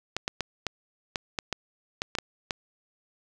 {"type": "clicks", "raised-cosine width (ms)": 0.2, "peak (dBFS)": -11, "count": 11, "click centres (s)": [0.166, 0.279, 0.407, 0.667, 1.158, 1.388, 1.527, 2.019, 2.152, 2.186, 2.508], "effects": []}